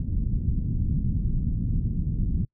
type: low-pass noise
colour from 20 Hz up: pink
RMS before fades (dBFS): -25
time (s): 0-2.45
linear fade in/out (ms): 5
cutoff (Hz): 200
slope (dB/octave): 24
effects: noise-tail reverb RT60 0.1 s tail -26 dB re dry